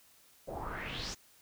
pink noise with low-pass filter sweep, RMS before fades -40 dBFS, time 0.47-1.15 s, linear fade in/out 20 ms, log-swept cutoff 550 to 6800 Hz, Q 4.7, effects white hiss -63 dBFS RMS until 1.41 s

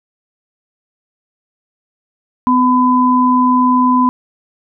sine tone pair together, 252.1 / 1006 Hz, B3 / B5, +36 / +32 cents, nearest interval 2 octaves, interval 2396 cents, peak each -11 dBFS, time 2.47-4.09 s, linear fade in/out 0 ms, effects none

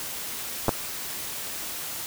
clicks, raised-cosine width 1 ms, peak -7 dBFS, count 2, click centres 0.683 / 0.692 s, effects white hiss -34 dBFS RMS until 2.06 s

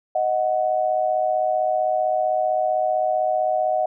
sine tone pair together, 624.4 / 740 Hz, D#5 / F#5, +6 / 0 cents, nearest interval minor third, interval 294 cents, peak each -21 dBFS, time 0.15-3.86 s, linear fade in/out 5 ms, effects none

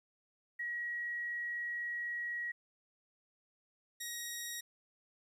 sine / 10% pulse tone pair in turn, 1908 / 1891.5 Hz, A#6 / A#6, +40 / +25 cents, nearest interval unison, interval 15 cents, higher first, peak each -36 / -31 dBFS, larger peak second, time 0.59-2.52 / 4-4.61 s, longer first, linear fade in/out 10 ms, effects 12-bit

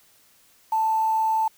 sine tone with quantisation, 883 Hz, A5, 6 cents sharp, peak -19 dBFS, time 0.72-1.48 s, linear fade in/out 5 ms, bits 7, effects white hiss -58 dBFS RMS until 1.57 s

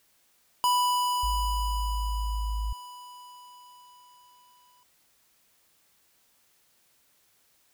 square tone with exponential decay, 987.8 Hz, B5, in tune, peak -21 dBFS, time 0.64-4.83 s, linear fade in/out 0 ms, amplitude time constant 910 ms
sine tone, 53.4 Hz, G#1, 49 cents sharp, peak -27 dBFS, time 1.23-2.73 s, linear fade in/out 5 ms
effects white hiss -66 dBFS RMS until 7.73 s

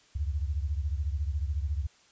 sine beating tone pair, 70 / 84 Hz, C#2 / E2, +18 / +33 cents, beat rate 14 Hz, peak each -29 / -33 dBFS, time 0.15-1.87 s, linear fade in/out 10 ms, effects white hiss -61 dBFS RMS until 2.11 s + resampled to 16000 Hz

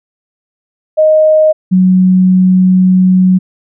sine tone pair in turn, 622.3 / 185.01 Hz, D#5 / F#3, 0 / 0 cents, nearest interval octave + major sixth, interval 2100 cents, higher first, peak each -4 dBFS, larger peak neither, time 0.97-1.53 / 1.71-3.39 s, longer second, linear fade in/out 20 ms, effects none

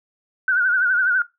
sine tone with vibrato, 1480 Hz, F#6, in tune, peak -15 dBFS, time 0.48-1.22 s, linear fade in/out 2 ms, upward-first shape sine, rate 12 Hz, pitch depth 81 cents each way, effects noise-tail reverb RT60 0.2 s tail -19 dB re dry

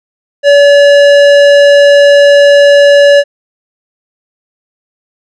sine tone with tanh clipping, 571 Hz, D5, 49 cents flat, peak -3 dBFS, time 0.43-3.24 s, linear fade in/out 50 ms, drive 16 dB, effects none

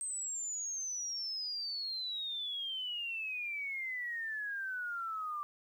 sine exponential sweep, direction down, 8372 to 1174.7 Hz, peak -36 dBFS, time 0.01-5.43 s, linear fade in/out 0 ms, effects 11-bit

